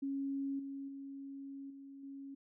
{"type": "tone with level steps", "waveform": "sine", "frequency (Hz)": 275.2, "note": "C#4", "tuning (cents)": -12, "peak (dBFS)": [-35, -41, -44, -49, -45], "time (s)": [0.02, 2.35], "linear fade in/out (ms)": 10, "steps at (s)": [0.59, 0.88, 1.7, 2.03], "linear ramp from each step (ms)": 5, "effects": []}